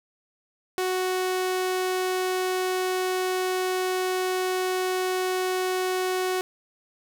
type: tone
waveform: sawtooth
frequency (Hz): 370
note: F#4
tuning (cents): 0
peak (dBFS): -20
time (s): 0.78-6.41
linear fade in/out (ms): 0
effects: none